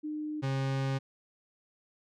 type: tone pair in turn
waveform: sine / 40% pulse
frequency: 303.6 / 134.93 Hz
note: D#4 / C#3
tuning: -42 / -46 cents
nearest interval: octave + major second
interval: 1404 cents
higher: first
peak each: -33 / -28 dBFS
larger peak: second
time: 0.03-0.42 / 0.42-0.99 s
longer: second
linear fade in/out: 20 ms
effects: low-pass 5000 Hz 12 dB/octave